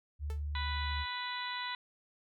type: tone with pitch glide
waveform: sine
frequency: 73.42 to 74.32 Hz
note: D2 to D2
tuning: 0 to +21 cents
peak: -34 dBFS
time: 0.19-1.06 s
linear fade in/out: 50 ms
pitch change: +21 cents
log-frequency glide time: 0.52-0.69 s
type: tone with exponential decay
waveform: sawtooth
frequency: 440 Hz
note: A4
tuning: in tune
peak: -39 dBFS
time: 0.3-0.43 s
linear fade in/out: 1 ms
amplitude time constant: 28 ms
type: harmonic tone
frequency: 493.9 Hz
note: B4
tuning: in tune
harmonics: 2 / 3 / 4 / 5 / 6 / 7 / 8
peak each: -40 / -45 / -42 / -49 / -49 / -46 / -43 dBFS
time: 0.55-1.75 s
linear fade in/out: 2 ms
effects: none